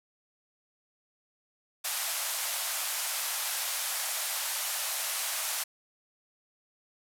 white band-pass noise, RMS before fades -33 dBFS, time 1.84-5.64 s, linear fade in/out 10 ms, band 580 to 14000 Hz, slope 48 dB/octave, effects none

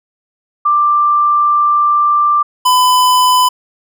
sine / square tone pair in turn, 1181 / 1004.5 Hz, D6 / B5, +9 / +29 cents, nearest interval minor third, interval 280 cents, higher first, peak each -8 dBFS, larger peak neither, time 0.65-2.43 / 2.65-3.49 s, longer first, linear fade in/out 10 ms, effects none

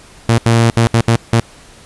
sawtooth tone bursts at uneven times, 115.5 Hz, A#2, 16 cents flat, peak -4 dBFS, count 6, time 0.29-0.38 / 0.46-0.7 / 0.77-0.87 / 0.94-1.01 / 1.08-1.16 / 1.33-1.4 s, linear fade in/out 0 ms, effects pink hiss -41 dBFS RMS until 1.85 s + resampled to 24000 Hz

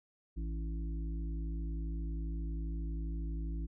harmonic tone with a mistuned harmonic, 55 Hz, A1, in tune, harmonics 1 / 3 / 5 / 6, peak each -35 / -45 / -49 / -51 dBFS, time 0.36-3.67 s, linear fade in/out 20 ms, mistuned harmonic 5, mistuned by +16 cents, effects none

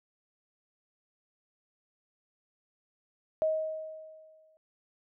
sine tone with exponential decay, 630 Hz, D#5, 21 cents sharp, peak -23 dBFS, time 3.42-4.57 s, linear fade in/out 0 ms, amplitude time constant 250 ms, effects none

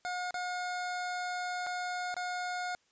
25% pulse tone with dropouts, 720 Hz, F#5, 47 cents flat, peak -30 dBFS, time 0.05-2.75 s, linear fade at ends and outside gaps 0 ms, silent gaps 0.308-0.342 / 1.665-1.669 / 2.142-2.166 s, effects white hiss -71 dBFS RMS until 2.91 s + resampled to 16000 Hz

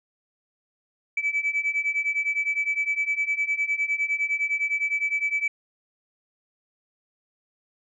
sine beating tone pair, 2297 / 2306.8 Hz, D7 / D7, -39 / -32 cents, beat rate 9.8 Hz, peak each -26 / -24 dBFS, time 1.17-5.48 s, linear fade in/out 5 ms, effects tanh soft clip ceiling -17 dBFS

